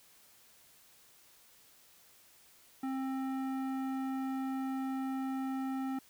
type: tone with low-pass filter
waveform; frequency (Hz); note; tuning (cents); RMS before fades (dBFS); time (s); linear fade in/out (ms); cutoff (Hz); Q
square; 265.2; C4; +23; -36; 2.83-5.99; 5; 1400; 0.87
effects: white hiss -62 dBFS RMS until 6.09 s